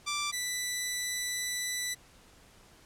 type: tone pair in turn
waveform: 10% pulse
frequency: 1174.7 / 1980.7 Hz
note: D6 / B6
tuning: 0 / +5 cents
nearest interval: major sixth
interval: 905 cents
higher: second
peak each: -22 dBFS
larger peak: neither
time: 0.06-0.32 / 0.32-1.95 s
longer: second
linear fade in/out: 20 ms
effects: pink hiss -58 dBFS RMS until 2.85 s + low-pass 11000 Hz 12 dB/octave